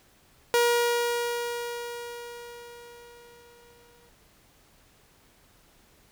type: tone with exponential decay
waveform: sawtooth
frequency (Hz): 476.4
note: A#4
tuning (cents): +38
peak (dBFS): -15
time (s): 0.54-4.09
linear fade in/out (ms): 0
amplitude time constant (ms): 770
effects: pink hiss -60 dBFS RMS until 6.11 s